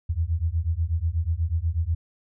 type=beating tone pair; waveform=sine; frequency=78.8 / 87 Hz; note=D#2 / F2; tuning=+23 / -6 cents; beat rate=8.2 Hz; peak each=-25 dBFS; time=0.09-1.95 s; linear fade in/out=10 ms; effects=none